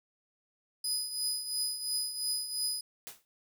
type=tone with tremolo; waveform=25% pulse; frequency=4985 Hz; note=D#8; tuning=2 cents sharp; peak=-24 dBFS; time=0.84-2.81 s; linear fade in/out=5 ms; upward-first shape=triangle; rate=2.9 Hz; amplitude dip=70%
type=noise with exponential decay; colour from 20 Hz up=white; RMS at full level=-40 dBFS; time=3.07-3.25 s; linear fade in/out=0 ms; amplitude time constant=39 ms
effects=none